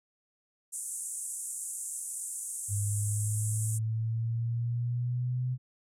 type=band-pass noise; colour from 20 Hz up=white; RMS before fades=-38 dBFS; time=0.72-3.79 s; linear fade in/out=20 ms; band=7500 to 10000 Hz; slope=48 dB/octave
type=exponential sweep; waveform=sine; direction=up; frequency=101 to 127.4 Hz; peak=-28 dBFS; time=2.68-5.58 s; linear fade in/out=50 ms
effects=none